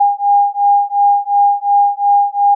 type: beating tone pair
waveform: sine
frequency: 809 / 811.8 Hz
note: G#5 / G#5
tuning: -46 / -40 cents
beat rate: 2.8 Hz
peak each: -12 dBFS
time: 0-2.55 s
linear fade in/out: 10 ms
effects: none